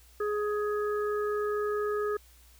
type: harmonic tone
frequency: 417.8 Hz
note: G#4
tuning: 10 cents sharp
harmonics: 1 / 3 / 4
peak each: -28 / -35 / -41 dBFS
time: 0.2-2.17 s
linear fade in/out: 5 ms
effects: added 60 Hz sine -56 dBFS peak until 2.59 s + white hiss -60 dBFS RMS until 2.59 s